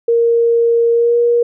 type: tone with pitch glide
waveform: sine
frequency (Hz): 466.2 to 474.6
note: A#4 to A#4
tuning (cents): 0 to +31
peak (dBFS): -9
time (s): 0.08-1.43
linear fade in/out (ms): 5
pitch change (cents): +31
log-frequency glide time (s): 0.92-1.17
effects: none